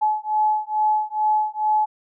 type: beating tone pair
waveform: sine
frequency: 854 / 856.3 Hz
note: G#5 / A5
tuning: +48 / -47 cents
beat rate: 2.3 Hz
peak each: -21 dBFS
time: 0.01-1.86 s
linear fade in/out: 20 ms
effects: none